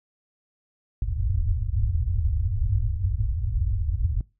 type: low-pass noise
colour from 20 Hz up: white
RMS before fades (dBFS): -24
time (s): 1.02-4.21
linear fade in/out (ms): 2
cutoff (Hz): 110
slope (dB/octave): 96
effects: noise-tail reverb RT60 0.3 s tail -24 dB re dry